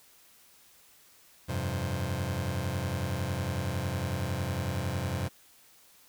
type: chord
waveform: sawtooth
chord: F suspended second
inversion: none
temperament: just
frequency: 87.31 / 98.22 / 130.96 Hz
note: F2 / G2 / C3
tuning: 0 / +4 / +2 cents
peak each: -30 dBFS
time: 1.48-5.29 s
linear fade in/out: 20 ms
effects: white hiss -59 dBFS RMS until 6.08 s